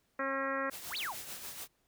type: harmonic tone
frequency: 270.8 Hz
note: C#4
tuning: 40 cents flat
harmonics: 1 / 2 / 3 / 4 / 5 / 6 / 7 / 8 / 9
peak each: -41 / -37 / -49 / -39 / -39 / -41 / -40 / -52 / -52 dBFS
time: 0.19-0.7 s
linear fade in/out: 5 ms
type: noise with tremolo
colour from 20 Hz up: white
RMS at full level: -42 dBFS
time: 0.7-1.68 s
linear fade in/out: 50 ms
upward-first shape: triangle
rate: 6.8 Hz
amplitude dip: 55%
type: exponential two-way sweep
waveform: sine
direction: up then down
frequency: 554.4 to 4700 to 554.4 Hz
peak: -35 dBFS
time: 0.89-1.15 s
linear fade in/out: 50 ms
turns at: 0.97 s
effects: pink hiss -75 dBFS RMS until 1.87 s